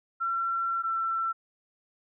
sine tone pair in turn, 1357 / 1343 Hz, E6 / E6, +50 / +32 cents, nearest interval unison, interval 18 cents, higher first, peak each -26 dBFS, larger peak neither, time 0.2-0.83 / 0.83-1.33 s, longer first, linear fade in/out 20 ms, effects none

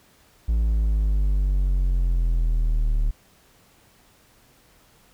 triangle exponential sweep, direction down, 56.7 to 36.71 Hz, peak -16 dBFS, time 0.48-3.11 s, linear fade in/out 10 ms, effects pink hiss -57 dBFS RMS until 5.13 s

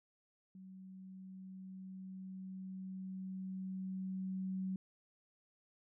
sine tone with level ramp, 188.6 Hz, F#3, 33 cents sharp, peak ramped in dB -51 to -36 dBFS, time 0.55-4.76 s, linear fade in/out 2 ms, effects none

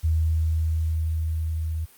sine tone with level ramp, 80 Hz, D#2, 49 cents sharp, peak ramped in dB -18 to -25 dBFS, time 0.03-1.86 s, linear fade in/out 20 ms, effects white hiss -53 dBFS RMS until 1.97 s + Opus 48 kbps

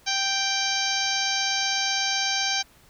harmonic tone, 784 Hz, G5, in tune, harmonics 1 / 2 / 3 / 4 / 5 / 6 / 7 / 8, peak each -31 / -31 / -31 / -31 / -31 / -31 / -31 / -31 dBFS, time 0.06-2.63 s, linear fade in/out 20 ms, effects pink hiss -56 dBFS RMS until 2.89 s

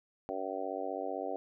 harmonic tone, 95.6 Hz, G2, 43 cents flat, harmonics 3 / 4 / 5 / 6 / 7 / 8, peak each -43 / -43 / -41 / -41 / -41 / -41 dBFS, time 0.29-1.36 s, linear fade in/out 0 ms, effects none

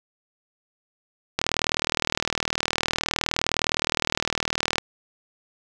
click train, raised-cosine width 0.2 ms, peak -4 dBFS, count 135, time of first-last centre 1.39-4.782 s, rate 39.5 Hz, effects none

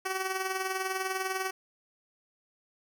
10% pulse tone with tremolo, 379 Hz, F#4, 42 cents sharp, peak -20 dBFS, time 0.05-1.51 s, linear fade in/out 10 ms, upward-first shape sine, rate 20 Hz, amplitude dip 55%, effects none

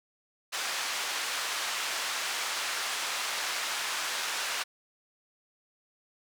pink band-pass noise, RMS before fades -33 dBFS, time 0.52-4.64 s, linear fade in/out 20 ms, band 1100 to 7700 Hz, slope 12 dB/octave, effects none

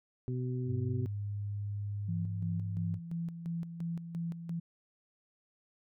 harmonic tone, 126.1 Hz, B2, 36 cents sharp, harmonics 1 / 2 / 3, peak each -33 / -40 / -42 dBFS, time 0.28-1.06 s, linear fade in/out 0 ms
sine tone, 102.1 Hz, G#2, 29 cents flat, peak -34 dBFS, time 0.66-3 s, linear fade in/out 50 ms
sine tone with tremolo, 168.3 Hz, E3, 36 cents sharp, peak -33 dBFS, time 2.08-4.6 s, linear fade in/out 10 ms, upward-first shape square, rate 2.9 Hz, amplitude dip 60%
effects none

